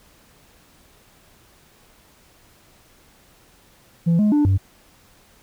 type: tone with pitch steps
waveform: sine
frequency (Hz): 168.3 / 210.4 / 295.1 / 96.2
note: E3 / G#3 / D4 / G2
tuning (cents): +36 / +23 / +8 / -32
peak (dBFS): -11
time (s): 4.06-4.58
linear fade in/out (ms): 20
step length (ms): 130
effects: tanh soft clip ceiling -13 dBFS + pink hiss -54 dBFS RMS until 5.42 s